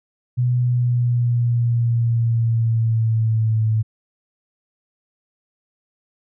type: tone with pitch glide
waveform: sine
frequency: 123.47 to 110 Hz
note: B2 to A2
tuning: 0 to 0 cents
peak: -15 dBFS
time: 0.37-3.83 s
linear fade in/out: 20 ms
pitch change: -200 cents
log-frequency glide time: 0.58-3.65 s
effects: none